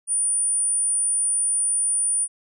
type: tone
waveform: sine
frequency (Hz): 9397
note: D9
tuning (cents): 0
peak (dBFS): -19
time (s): 0.07-2.28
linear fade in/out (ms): 50
effects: none